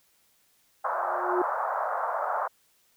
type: band-pass noise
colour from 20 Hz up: pink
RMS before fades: -29 dBFS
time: 0.84-2.48 s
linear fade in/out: 10 ms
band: 590 to 1400 Hz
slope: 48 dB/octave
type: tone with exponential growth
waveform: sine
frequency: 360 Hz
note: F#4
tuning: 47 cents flat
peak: -21 dBFS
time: 0.91-1.42 s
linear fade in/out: 5 ms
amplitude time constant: 110 ms
effects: white hiss -66 dBFS RMS until 2.96 s